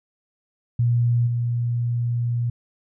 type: tone with level steps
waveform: sine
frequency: 119.4 Hz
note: A#2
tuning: 42 cents sharp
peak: -16 / -20 dBFS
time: 0.79-2.5 s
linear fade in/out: 5 ms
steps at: 1.26 s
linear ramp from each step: 20 ms
effects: none